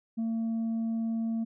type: tone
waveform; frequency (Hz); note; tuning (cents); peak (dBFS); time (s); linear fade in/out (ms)
sine; 226.5; A#3; -50; -25; 0.17-1.45; 20
effects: tanh soft clip ceiling -27 dBFS